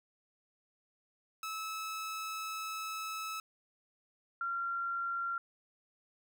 sawtooth / sine tone pair in turn, 1300 / 1377.3 Hz, E6 / F6, -24 / -24 cents, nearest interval minor second, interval 100 cents, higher second, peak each -34 / -33 dBFS, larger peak second, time 1.43-3.4 / 4.41-5.38 s, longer first, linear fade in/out 2 ms, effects none

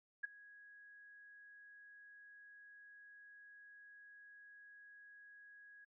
sine tone with ADSR envelope, 1660 Hz, G#6, 1 cent flat, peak -35 dBFS, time 0.23-5.85 s, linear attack 14 ms, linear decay 12 ms, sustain -22 dB, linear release 10 ms, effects noise-tail reverb RT60 0.1 s tail -25 dB re dry

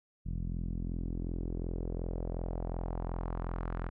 sawtooth tone with low-pass filter sweep, 42.73 Hz, F1, 37 cents flat, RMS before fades -36 dBFS, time 0.25-3.9 s, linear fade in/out 20 ms, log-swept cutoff 170 to 1500 Hz, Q 1.8, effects none

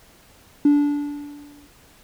triangle tone with exponential decay, 290.3 Hz, D4, 20 cents flat, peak -7 dBFS, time 0.65-1.67 s, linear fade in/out 5 ms, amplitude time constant 220 ms, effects tanh soft clip ceiling -8 dBFS + pink hiss -52 dBFS RMS until 2.03 s

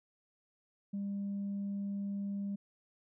sine tone, 200 Hz, G3, 35 cents sharp, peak -33 dBFS, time 0.93-2.56 s, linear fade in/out 10 ms, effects tanh soft clip ceiling -32 dBFS

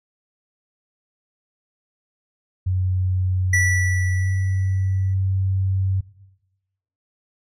sine tone with pitch glide, 92.5 to 95.43 Hz, F#2 to G2, 0 to -46 cents, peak -18 dBFS, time 2.66-6.01 s, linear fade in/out 10 ms, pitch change +54 cents, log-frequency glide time 4.14-4.29 s
square tone with exponential decay, 1958 Hz, B6, 15 cents flat, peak -16 dBFS, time 3.53-5.14 s, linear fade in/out 5 ms, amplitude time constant 350 ms
effects noise-tail reverb RT60 1.0 s tail -19 dB re dry + low-pass 9000 Hz 12 dB/octave

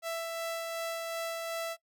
sawtooth tone with tremolo, 663 Hz, E5, 10 cents sharp, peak -29 dBFS, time 0.02-1.77 s, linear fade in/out 50 ms, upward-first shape sine, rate 2.7 Hz, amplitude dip 25%, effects noise-tail reverb RT60 0.1 s tail -22 dB re dry

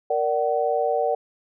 sine chord, Bb augmented, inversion none, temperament equal with one note detuned, 466.2 / 587.3 / 754.7 Hz, Bb4 / D5 / F#5, 0 / 0 / +34 cents, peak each -24 dBFS, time 0.1-1.15 s, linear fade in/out 5 ms, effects none

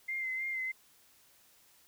sine tone with vibrato, 2082 Hz, C7, 9 cents flat, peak -33 dBFS, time 0.08-0.72 s, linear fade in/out 10 ms, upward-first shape sine, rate 3.2 Hz, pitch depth 32 cents each way, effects white hiss -64 dBFS RMS until 1.87 s

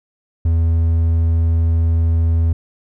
triangle tone, 82.41 Hz, E2, in tune, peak -10 dBFS, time 0.45-2.53 s, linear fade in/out 5 ms, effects none

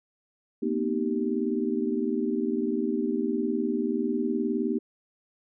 sine tone cluster, 229.4 / 249.2 / 308.2 / 389.7 Hz, A#3 / B3 / D#4 / G4, -28 / +16 / -16 / -10 cents, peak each -30 dBFS, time 0.62-4.79 s, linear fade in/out 10 ms, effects none

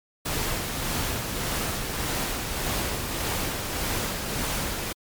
pink noise with tremolo, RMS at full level -27 dBFS, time 0.25-4.93 s, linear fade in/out 10 ms, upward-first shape sine, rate 1.7 Hz, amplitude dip 35%, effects MP3 96 kbps

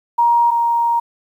sine tone pair in turn, 943 / 937 Hz, A#5 / A#5, +20 / +9 cents, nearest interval unison, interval 11 cents, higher first, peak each -10 / -13 dBFS, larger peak first, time 0.18-0.51 / 0.51-1 s, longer second, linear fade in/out 10 ms, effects 8-bit

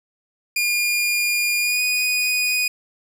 sawtooth tone with pitch glide, 2422 to 2476 Hz, D#7 to D#7, -47 to -9 cents, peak -15 dBFS, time 0.56-2.68 s, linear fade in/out 5 ms, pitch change +38 cents, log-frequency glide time 1.6-1.82 s, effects none

